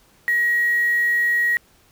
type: tone with quantisation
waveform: sine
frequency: 1900 Hz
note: A#6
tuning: 33 cents sharp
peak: -16 dBFS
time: 0.28-1.57 s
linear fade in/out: 0 ms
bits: 6
effects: pink hiss -56 dBFS RMS until 1.91 s